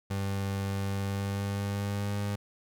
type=tone with pitch glide; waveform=30% pulse; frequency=98.3 to 101.77 Hz; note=G2 to G#2; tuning=+5 to -35 cents; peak=-27 dBFS; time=0.1-2.36 s; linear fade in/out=10 ms; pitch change=+60 cents; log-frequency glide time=0.88-2.18 s; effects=none